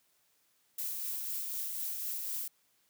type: noise with tremolo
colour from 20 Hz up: violet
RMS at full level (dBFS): -36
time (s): 0.78-2.48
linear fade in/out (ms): 5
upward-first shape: triangle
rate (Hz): 4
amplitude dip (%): 30
effects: white hiss -72 dBFS RMS until 2.89 s + high-pass 80 Hz 12 dB/octave